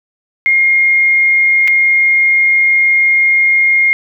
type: tone with dropouts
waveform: sine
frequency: 2133 Hz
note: C7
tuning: 33 cents sharp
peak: -7 dBFS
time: 0.46-3.93 s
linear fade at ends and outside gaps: 0 ms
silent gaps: 1.676-1.68 s
effects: none